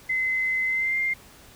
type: tone with pitch glide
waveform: sine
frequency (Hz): 2049 to 2105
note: C7 to C7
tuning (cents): -37 to +10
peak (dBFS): -22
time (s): 0.09-1.14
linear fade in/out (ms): 10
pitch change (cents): +47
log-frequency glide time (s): 0.66-0.99
effects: pink hiss -50 dBFS RMS until 1.55 s